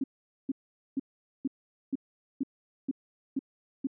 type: tone bursts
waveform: sine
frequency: 270 Hz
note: C#4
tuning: 45 cents flat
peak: -26 dBFS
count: 9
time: 0.01-3.871 s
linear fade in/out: 5 ms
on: 29 ms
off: 450 ms
effects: none